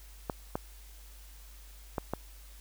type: clicks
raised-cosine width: 1 ms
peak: -17 dBFS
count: 4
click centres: 0.298 / 0.555 / 1.982 / 2.136 s
effects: added 50 Hz sine -49 dBFS peak until 2.6 s + white hiss -57 dBFS RMS until 2.6 s